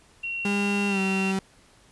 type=tone; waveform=sine; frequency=2737 Hz; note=F7; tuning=36 cents flat; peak=-28 dBFS; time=0.23-1.32 s; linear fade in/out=10 ms
type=tone with pitch glide; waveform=35% pulse; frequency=201.8 to 192.02 Hz; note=G#3 to G3; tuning=-49 to -35 cents; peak=-22 dBFS; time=0.45-1.39 s; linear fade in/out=2 ms; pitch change=-86 cents; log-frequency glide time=0.88-1 s
effects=pink hiss -57 dBFS RMS until 1.91 s + resampled to 24000 Hz